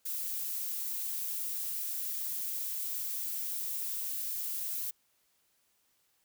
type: noise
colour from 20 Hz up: violet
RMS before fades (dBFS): -36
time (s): 0.05-4.91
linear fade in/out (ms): 10
effects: white hiss -73 dBFS RMS until 6.24 s